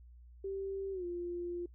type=tone with pitch glide; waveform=sine; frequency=389.8 to 349.3 Hz; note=G4 to F4; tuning=-10 to 0 cents; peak=-36 dBFS; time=0.44-1.66 s; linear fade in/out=5 ms; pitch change=-190 cents; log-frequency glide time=0.92-1.05 s; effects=noise-tail reverb RT60 0.1 s tail -23 dB re dry + added 60 Hz sine -53 dBFS peak until 1.74 s